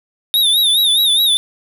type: tone with vibrato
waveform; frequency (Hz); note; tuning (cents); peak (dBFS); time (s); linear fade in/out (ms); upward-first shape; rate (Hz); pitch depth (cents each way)
square; 3671; A#7; -27; -11; 0.34-1.37; 0; sine; 4.8; 99
effects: none